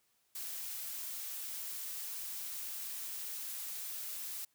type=noise; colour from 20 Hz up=blue; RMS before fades=-42 dBFS; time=0.35-4.45 s; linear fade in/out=5 ms; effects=white hiss -75 dBFS RMS until 4.54 s